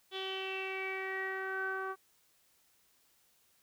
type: tone with low-pass filter sweep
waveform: sawtooth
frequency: 381.9 Hz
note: G4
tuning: 45 cents flat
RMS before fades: -38 dBFS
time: 0.11-1.96 s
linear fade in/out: 50 ms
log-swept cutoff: 3400 to 1300 Hz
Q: 8.6
effects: white hiss -70 dBFS RMS until 3.62 s